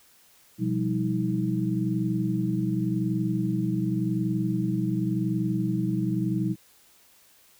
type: tone cluster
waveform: sine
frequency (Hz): 124.7 / 175.9 / 196.8 / 317.7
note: B2 / F3 / G3 / D#4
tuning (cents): +17 / +13 / +7 / +36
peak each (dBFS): -29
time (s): 0.58-6.56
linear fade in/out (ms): 50
effects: white hiss -58 dBFS RMS until 7.59 s